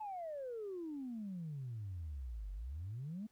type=exponential two-way sweep; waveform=sine; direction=down then up; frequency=880 to 46.25 to 226.2 Hz; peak=-40 dBFS; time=0-3.27 s; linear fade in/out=10 ms; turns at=2.52 s; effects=tanh soft clip ceiling -37 dBFS + pink hiss -75 dBFS RMS until 3.31 s